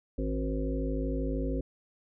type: harmonic tone with a mistuned harmonic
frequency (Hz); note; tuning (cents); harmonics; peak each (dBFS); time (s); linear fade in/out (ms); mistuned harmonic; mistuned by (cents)
53; G#1; +36; 1 / 3 / 5 / 7 / 9 / 10; -31 / -39 / -34 / -39 / -40 / -40; 0.18-1.61; 5; 5; +17
effects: none